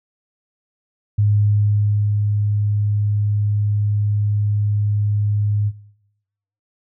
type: tone with ADSR envelope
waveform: sine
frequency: 103.83 Hz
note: G#2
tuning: in tune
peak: -12 dBFS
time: 1.18-5.72 s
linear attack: 9 ms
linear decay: 940 ms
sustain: -4 dB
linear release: 46 ms
effects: noise-tail reverb RT60 1.0 s tail -24 dB re dry